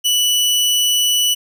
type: tone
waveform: sawtooth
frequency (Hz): 2960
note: F#7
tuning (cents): 0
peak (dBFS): -10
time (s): 0.04-1.35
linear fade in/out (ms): 20
effects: none